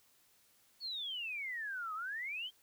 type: exponential two-way sweep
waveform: sine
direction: down then up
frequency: 4493 to 1232 to 3238 Hz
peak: -38 dBFS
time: 0.8-2.51 s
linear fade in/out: 50 ms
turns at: 1.94 s
effects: white hiss -69 dBFS RMS until 2.62 s